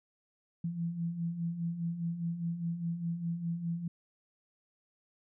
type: beating tone pair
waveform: sine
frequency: 165.3 / 170.2 Hz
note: E3 / F3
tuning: +5 / -44 cents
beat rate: 4.9 Hz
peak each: -40 / -33 dBFS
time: 0.64-3.88 s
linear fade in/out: 5 ms
effects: none